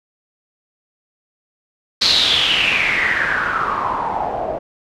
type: noise with low-pass filter sweep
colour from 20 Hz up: white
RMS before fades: -18 dBFS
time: 2.01-4.59 s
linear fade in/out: 10 ms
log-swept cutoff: 4400 to 610 Hz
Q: 7.2
effects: none